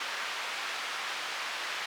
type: band-pass noise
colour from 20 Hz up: pink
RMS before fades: -36 dBFS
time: 0-1.86 s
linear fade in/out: 5 ms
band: 1100 to 3800 Hz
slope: 12 dB/octave
effects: none